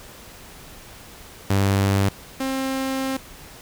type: tone pair in turn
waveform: sawtooth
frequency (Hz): 98.5 / 265.9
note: G2 / C4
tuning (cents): +9 / +28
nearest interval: octave + perfect fourth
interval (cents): 1719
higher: second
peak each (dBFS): -13 / -19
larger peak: first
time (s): 1.5-2.09 / 2.4-3.17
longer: second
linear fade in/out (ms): 5
effects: pink hiss -43 dBFS RMS until 3.61 s